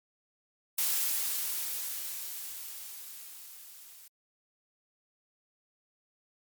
blue noise with level ramp, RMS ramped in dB -28 to -52 dBFS, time 0.78-4.08 s, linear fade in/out 5 ms, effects MP3 96 kbps

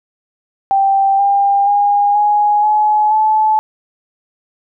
sine tone with pitch steps, 784 / 799.5 / 815.4 / 831.6 / 848.1 / 864.9 Hz, G5 / G5 / G#5 / G#5 / G#5 / A5, 0 / +34 / -32 / +2 / +36 / -30 cents, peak -9 dBFS, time 0.71-3.59 s, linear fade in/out 0 ms, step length 480 ms, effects none

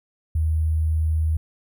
sine tone with sample-and-hold, 79 Hz, D#2, 27 cents sharp, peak -18 dBFS, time 0.35-1.37 s, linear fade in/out 5 ms, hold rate 11025 Hz, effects none

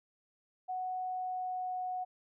sine tone with pitch glide, 740 to 735.3 Hz, F#5 to F#5, 0 to -11 cents, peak -34 dBFS, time 0.68-2.05 s, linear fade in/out 20 ms, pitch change -11 cents, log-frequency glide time 0.99-1.8 s, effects none

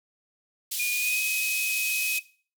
white band-pass noise, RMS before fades -31 dBFS, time 0.71-2.19 s, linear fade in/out 10 ms, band 2900 to 16000 Hz, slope 24 dB/octave
sine tone with pitch glide, 2445 to 2528 Hz, D#7 to D#7, -31 to +27 cents, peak -25 dBFS, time 0.79-2.2 s, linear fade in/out 10 ms, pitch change +58 cents, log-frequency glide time 0.94-1.21 s
effects noise-tail reverb RT60 0.4 s tail -18 dB re dry

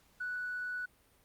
triangle tone with tanh clipping, 1479 Hz, F#6, 1 cent flat, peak -35 dBFS, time 0.2-0.86 s, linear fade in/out 10 ms, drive 4 dB, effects pink hiss -67 dBFS RMS until 1.24 s + Opus 48 kbps

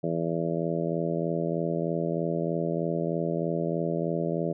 harmonic tone, 83.2 Hz, E2, 17 cents sharp, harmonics 2 / 3 / 4 / 5 / 6 / 7 / 8, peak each -30 / -36 / -33 / -33 / -36 / -33 / -37 dBFS, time 0.03-4.53 s, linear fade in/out 10 ms, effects none

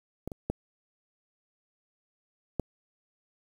clicks, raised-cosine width 2 ms, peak -21 / -25 / -15 / -14 dBFS, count 4, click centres 0.276 / 0.318 / 0.5 / 2.597 s, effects 8-bit

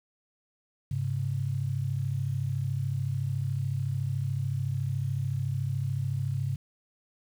sine tone pair together, 101.52 / 135.3 Hz, G#2 / C#3, -39 / -42 cents, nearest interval perfect fourth, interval 497 cents, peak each -31 / -29 dBFS, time 0.91-6.56 s, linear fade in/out 5 ms, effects 9-bit

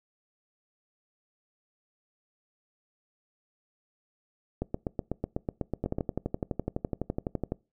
two click trains, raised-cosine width 2 ms, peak -16 / -16 dBFS, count 21 / 12, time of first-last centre 5.84-7.521 / 4.62-5.985 s, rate 11.9 / 8.06 Hz, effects noise-tail reverb RT60 0.3 s tail -24 dB re dry

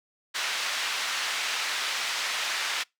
pink band-pass noise, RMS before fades -30 dBFS, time 0.34-2.84 s, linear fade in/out 20 ms, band 1500 to 5200 Hz, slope 12 dB/octave, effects noise-tail reverb RT60 0.2 s tail -26 dB re dry

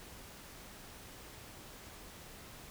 silence, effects pink hiss -52 dBFS RMS until 2.7 s

